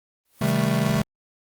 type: noise with exponential growth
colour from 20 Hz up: white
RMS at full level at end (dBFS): -33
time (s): 0.25-0.51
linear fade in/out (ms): 5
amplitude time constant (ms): 55
type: chord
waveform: square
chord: A half-diminished seventh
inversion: first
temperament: just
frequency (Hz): 132 / 158.4 / 198 / 220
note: C3 / Eb3 / G3 / A3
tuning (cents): +16 / +31 / +18 / 0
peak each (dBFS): -26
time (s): 0.41-1.02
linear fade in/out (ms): 5
effects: Opus 24 kbps